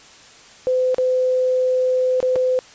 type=tone with dropouts; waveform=sine; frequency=510 Hz; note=C5; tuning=44 cents flat; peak=-15 dBFS; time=0.67-2.59 s; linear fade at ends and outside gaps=0 ms; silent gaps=0.945-0.983 / 2.203-2.228 / 2.357-2.361 s; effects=white hiss -45 dBFS RMS until 2.74 s + resampled to 16000 Hz